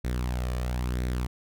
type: tone with flanger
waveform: sawtooth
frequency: 61.74 Hz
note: B1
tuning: in tune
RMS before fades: -29 dBFS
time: 0.04-1.27 s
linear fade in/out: 10 ms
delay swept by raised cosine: 0.5 to 1.7 ms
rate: 1 Hz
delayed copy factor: +0.5
effects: none